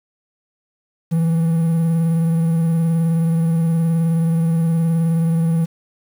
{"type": "tone with vibrato", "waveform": "triangle", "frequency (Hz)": 164.81, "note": "E3", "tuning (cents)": 0, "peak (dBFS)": -12, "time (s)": [1.11, 5.66], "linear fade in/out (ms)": 20, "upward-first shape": "triangle", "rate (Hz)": 19, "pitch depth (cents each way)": 34, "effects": ["7-bit"]}